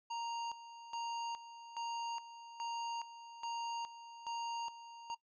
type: tone with tremolo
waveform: square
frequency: 932.3 Hz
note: A#5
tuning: in tune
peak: -39 dBFS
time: 0.1-5.15 s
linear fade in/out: 10 ms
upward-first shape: square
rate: 1.2 Hz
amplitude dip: 75%
effects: noise-tail reverb RT60 0.1 s tail -19 dB re dry + resampled to 16000 Hz